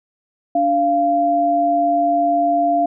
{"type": "tone pair together", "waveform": "sine", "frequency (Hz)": [290.7, 691], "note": ["D4", "F5"], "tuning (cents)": [-18, -19], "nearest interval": "octave + minor third", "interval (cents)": 1499, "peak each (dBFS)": [-21, -14], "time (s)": [0.55, 2.86], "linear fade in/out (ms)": 5, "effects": []}